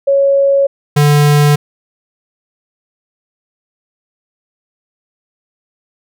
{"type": "tone pair in turn", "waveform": ["sine", "square"], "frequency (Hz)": [554, 146.74], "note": ["C#5", "D3"], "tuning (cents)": [-1, -1], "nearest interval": "octave + major seventh", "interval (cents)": 2300, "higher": "first", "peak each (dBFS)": -7, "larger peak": "neither", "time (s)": [[0.07, 0.67], [0.96, 1.56]], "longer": "neither", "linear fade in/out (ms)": 10, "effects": []}